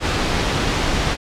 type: noise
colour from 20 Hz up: pink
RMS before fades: -19 dBFS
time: 0-1.17 s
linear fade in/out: 50 ms
effects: low-pass 5000 Hz 12 dB/octave